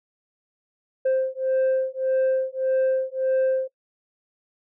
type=beating tone pair; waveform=sine; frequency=523.3 / 525 Hz; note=C5 / C5; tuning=0 / +6 cents; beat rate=1.7 Hz; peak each=-21 dBFS; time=1.05-3.68 s; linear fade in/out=10 ms; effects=noise-tail reverb RT60 0.1 s tail -22 dB re dry + tanh soft clip ceiling -17 dBFS